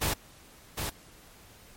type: noise with echo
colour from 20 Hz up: pink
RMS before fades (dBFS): -28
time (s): 0.01-0.14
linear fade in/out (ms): 10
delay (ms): 760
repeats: 1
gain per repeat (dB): -5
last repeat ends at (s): 0.9
effects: pink hiss -54 dBFS RMS until 1.76 s + MP3 64 kbps